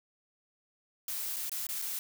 blue noise with dropouts, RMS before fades -36 dBFS, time 1.08-1.99 s, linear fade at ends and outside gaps 1 ms, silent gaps 1.362-1.366 / 1.495-1.517 / 1.668-1.689 / 1.817-1.821 s, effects none

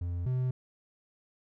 triangle tone pair in turn, 87.31 / 127.58 Hz, F2 / C3, 0 / -43 cents, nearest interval perfect fifth, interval 657 cents, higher second, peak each -29 / -25 dBFS, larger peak second, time 0.01-0.26 / 0.26-0.51 s, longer neither, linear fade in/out 5 ms, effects none

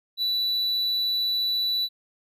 triangle tone, 3957 Hz, B7, 3 cents sharp, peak -21 dBFS, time 0.17-1.89 s, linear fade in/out 50 ms, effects none

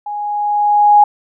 sine tone with level ramp, 829 Hz, G#5, 3 cents flat, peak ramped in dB -21 to -3 dBFS, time 0.06-1.04 s, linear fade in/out 5 ms, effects none

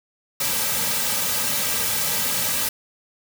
white noise with comb filter, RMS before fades -23 dBFS, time 0.4-2.69 s, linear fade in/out 5 ms, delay 2.8 ms, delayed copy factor -1, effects none

